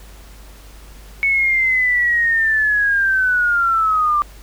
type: linear sweep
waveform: sine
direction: down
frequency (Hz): 2217 to 1174.7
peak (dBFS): -13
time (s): 1.23-4.22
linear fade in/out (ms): 0
effects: added 50 Hz sine -38 dBFS peak until 4.42 s + pink hiss -45 dBFS RMS until 4.42 s